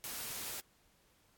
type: noise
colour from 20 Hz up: white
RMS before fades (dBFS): -42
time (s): 0.04-0.6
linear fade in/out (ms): 0
effects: pink hiss -70 dBFS RMS until 1.37 s + AAC 64 kbps